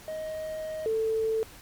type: tone pair in turn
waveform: triangle / sine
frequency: 627 / 443.4 Hz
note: D#5 / A4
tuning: +13 / +13 cents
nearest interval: tritone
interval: 600 cents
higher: first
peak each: -30 / -24 dBFS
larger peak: second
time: 0.08-0.86 / 0.86-1.43 s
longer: first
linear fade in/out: 0 ms
effects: pink hiss -49 dBFS RMS until 1.61 s + MP3 96 kbps